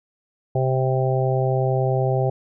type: harmonic tone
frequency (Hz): 130.81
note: C3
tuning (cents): 0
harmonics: 1 / 3 / 4 / 5 / 6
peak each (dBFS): -20 / -25 / -26 / -27 / -28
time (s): 0.55-2.3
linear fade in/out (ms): 5
effects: none